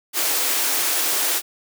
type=high-pass noise; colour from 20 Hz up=white; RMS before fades=-21 dBFS; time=0.13-1.42 s; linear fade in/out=50 ms; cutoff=270 Hz; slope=96 dB/octave; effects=none